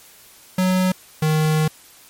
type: tone pair in turn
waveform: square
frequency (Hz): 185 / 155.44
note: F#3 / D#3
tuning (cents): 0 / -1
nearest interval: minor third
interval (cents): 301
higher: first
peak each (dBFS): -16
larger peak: neither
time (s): 0.58-0.92 / 1.22-1.68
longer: second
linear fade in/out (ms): 5
effects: white hiss -47 dBFS RMS until 2.09 s + MP3 64 kbps